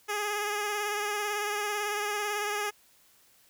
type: tone with vibrato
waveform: 10% pulse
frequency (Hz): 415.3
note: G#4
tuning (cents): 0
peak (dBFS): -21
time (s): 0.08-2.71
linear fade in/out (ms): 20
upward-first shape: triangle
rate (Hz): 18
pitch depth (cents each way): 39
effects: white hiss -62 dBFS RMS until 3.49 s